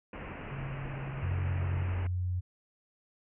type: low-pass noise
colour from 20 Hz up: pink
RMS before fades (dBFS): -42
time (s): 0.13-2.07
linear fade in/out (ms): 2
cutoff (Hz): 2800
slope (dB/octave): 96
type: tone with vibrato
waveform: sine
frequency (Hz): 136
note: C#3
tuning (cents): -33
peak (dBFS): -37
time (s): 0.51-1.84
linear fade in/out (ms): 2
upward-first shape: sine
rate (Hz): 18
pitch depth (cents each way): 26
type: tone with pitch glide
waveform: sine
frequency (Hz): 90.8 to 90.22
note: F#2 to F#2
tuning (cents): -32 to -43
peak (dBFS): -29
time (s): 1.22-2.41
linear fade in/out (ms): 20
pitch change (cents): -11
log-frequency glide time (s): 1.91-2.06
effects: none